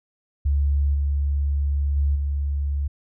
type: tone with level steps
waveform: sine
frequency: 71 Hz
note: C#2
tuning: 42 cents sharp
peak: -17 / -19 / -17 / -21 dBFS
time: 0.45-2.88 s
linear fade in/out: 10 ms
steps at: 0.94 / 1.96 / 2.15 s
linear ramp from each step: 10 ms
effects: none